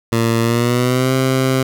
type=tone with pitch glide; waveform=15% pulse; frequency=115 to 131.34 Hz; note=A#2 to C3; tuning=-23 to +7 cents; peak=-7 dBFS; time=0.12-1.63 s; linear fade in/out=5 ms; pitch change=+230 cents; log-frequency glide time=0.41-1.13 s; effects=none